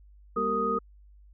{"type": "tone cluster", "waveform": "sine", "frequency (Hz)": [200.9, 238.1, 387.7, 458.9, 1246], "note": ["G3", "A#3", "G4", "A#4", "D#6"], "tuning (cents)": [43, 37, -19, -27, 2], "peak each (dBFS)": [-35, -35, -36, -30, -27], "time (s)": [0.36, 0.79], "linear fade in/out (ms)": 10, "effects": ["added 50 Hz sine -51 dBFS peak until 1.33 s"]}